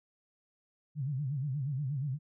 sine tone with vibrato, 138.59 Hz, C#3, in tune, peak -31 dBFS, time 0.95-2.19 s, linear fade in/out 50 ms, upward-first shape sine, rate 8.4 Hz, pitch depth 160 cents each way, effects none

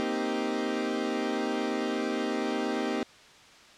30% pulse chord, C minor seventh, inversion third, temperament equal, 233.1 / 261.6 / 311.1 / 392 Hz, Bb3 / C4 / Eb4 / G4, 0 / 0 / 0 / 0 cents, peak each -31 dBFS, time 0-3.03 s, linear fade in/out 0 ms, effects white hiss -53 dBFS RMS until 3.77 s + low-pass 5000 Hz 12 dB/octave

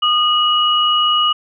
sine tone pair together, 1227 / 2912 Hz, D#6 / F#7, -25 / -28 cents, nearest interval octave + minor third, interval 1497 cents, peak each -15 / -14 dBFS, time 0.02-1.33 s, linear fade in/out 10 ms, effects none

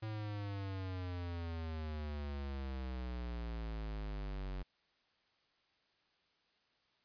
square exponential sweep, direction down, 110 to 46.23 Hz, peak -40 dBFS, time 0.02-4.63 s, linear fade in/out 10 ms, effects white hiss -75 dBFS RMS until 7.04 s + resampled to 11025 Hz

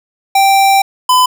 square tone pair in turn, 783 / 1007.8 Hz, G5 / B5, -2 / +35 cents, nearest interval major third, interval 437 cents, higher second, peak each -7 dBFS, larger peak neither, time 0.35-0.82 / 1.09-1.26 s, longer first, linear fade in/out 5 ms, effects none

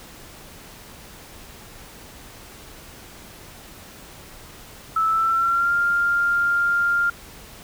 sine tone with pitch glide, 1312 to 1398.1 Hz, E6 to F6, -9 to +1 cents, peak -17 dBFS, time 4.96-7.1 s, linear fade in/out 5 ms, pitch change +110 cents, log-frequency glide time 5.09-5.73 s, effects pink hiss -43 dBFS RMS until 7.63 s

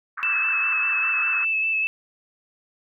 pink band-pass noise, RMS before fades -31 dBFS, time 0.17-1.45 s, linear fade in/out 10 ms, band 1200 to 1700 Hz, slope 48 dB/octave
sine tone with vibrato, 2620 Hz, E7, 11 cents flat, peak -20 dBFS, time 0.23-1.87 s, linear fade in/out 0 ms, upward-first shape square, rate 5 Hz, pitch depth 16 cents each way
effects none

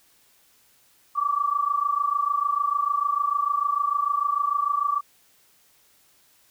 sine tone pair together, 1144 / 1170.7 Hz, D6 / D6, -46 / -6 cents, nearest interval unison, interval 40 cents, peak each -24 dBFS, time 1.15-5.01 s, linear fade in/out 20 ms, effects white hiss -60 dBFS RMS until 6.5 s

